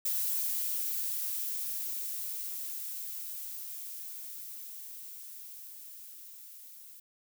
violet noise with level ramp, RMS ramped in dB -31 to -51 dBFS, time 0.05-7 s, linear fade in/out 5 ms, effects none

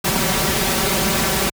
pink noise with comb filter, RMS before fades -18 dBFS, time 0.04-1.5 s, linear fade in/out 10 ms, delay 5.2 ms, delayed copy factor +0.85, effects high-pass 60 Hz 12 dB/octave

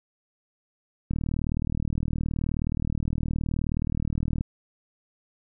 click train, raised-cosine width 5 ms, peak -15 dBFS, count 130, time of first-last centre 1.11-4.409 s, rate 39.1 Hz, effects none

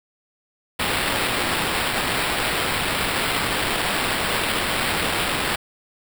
violet noise with sample-and-hold, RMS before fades -23 dBFS, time 0.79-5.56 s, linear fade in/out 10 ms, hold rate 6300 Hz, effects none

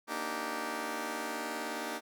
10% pulse chord, Eb major seventh, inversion second, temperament just, 233.3 / 291.7 / 311.1 / 388.9 Hz, Bb3 / D4 / Eb4 / G4, +2 / -12 / 0 / -14 cents, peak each -33 dBFS, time 0.07-2.01 s, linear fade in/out 50 ms, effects none

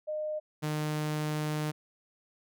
sine / sawtooth tone pair in turn, 612 / 152.21 Hz, D#5 / D#3, -29 / -38 cents, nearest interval 2 octaves, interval 2409 cents, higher first, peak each -31 / -26 dBFS, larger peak second, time 0.07-0.4 / 0.62-1.72 s, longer second, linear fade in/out 20 ms, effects none

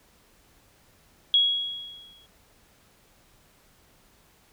sine tone with exponential decay, 3322 Hz, G#7, in tune, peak -15 dBFS, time 1.34-2.26 s, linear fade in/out 1 ms, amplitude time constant 200 ms, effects pink hiss -60 dBFS RMS until 4.52 s

